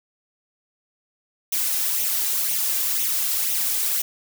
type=noise with flanger; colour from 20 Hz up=blue; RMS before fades=-23 dBFS; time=1.52-4.02 s; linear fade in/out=5 ms; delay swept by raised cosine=0.32 to 2.52 ms; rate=2 Hz; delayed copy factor=+0.6; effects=none